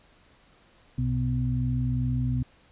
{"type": "harmonic tone", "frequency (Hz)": 62.5, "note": "B1", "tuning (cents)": 21, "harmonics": [1, 2, 4], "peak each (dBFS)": [-31, -25, -31], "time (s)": [0.98, 2.43], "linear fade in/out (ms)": 5, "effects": ["pink hiss -59 dBFS RMS until 2.71 s", "resampled to 8000 Hz"]}